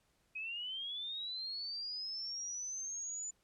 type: linear sweep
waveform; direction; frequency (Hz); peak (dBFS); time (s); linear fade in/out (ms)
sine; up; 2511 to 7040; -39; 0.35-3.31; 10
effects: pink hiss -75 dBFS RMS until 3.43 s + low-pass 12000 Hz 12 dB/octave